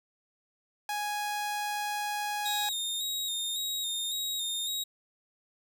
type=tone; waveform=sawtooth; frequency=830.6 Hz; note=G#5; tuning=in tune; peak=-27 dBFS; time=0.89-2.69 s; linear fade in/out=2 ms
type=tone with vibrato; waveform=sawtooth; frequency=3729 Hz; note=A#7; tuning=in tune; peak=-28 dBFS; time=2.45-4.84 s; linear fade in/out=10 ms; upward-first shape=square; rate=1.8 Hz; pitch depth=34 cents each way
effects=none